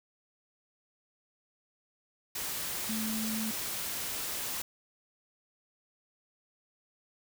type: tone in noise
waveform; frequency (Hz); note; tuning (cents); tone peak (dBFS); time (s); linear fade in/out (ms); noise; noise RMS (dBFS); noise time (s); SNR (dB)
sine; 219.4; A3; -5; -33; 2.89-3.51; 5; white; -36; 2.35-4.62; 0
effects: none